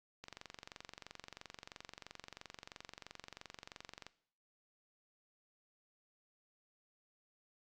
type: click train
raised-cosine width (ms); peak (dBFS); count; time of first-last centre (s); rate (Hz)
0.2; -30; 89; 0.24-4.066; 23
effects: noise-tail reverb RT60 0.6 s tail -18 dB re dry + Opus 48 kbps